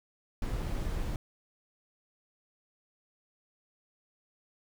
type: noise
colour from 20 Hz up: brown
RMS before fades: -33 dBFS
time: 0.42-1.16 s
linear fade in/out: 2 ms
effects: none